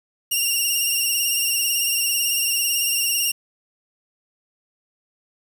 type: tone with vibrato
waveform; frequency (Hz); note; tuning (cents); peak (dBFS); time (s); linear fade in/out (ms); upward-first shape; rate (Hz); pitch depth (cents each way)
10% pulse; 2794; F7; 0; -11; 0.31-3.32; 10; sine; 18; 41
effects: 7-bit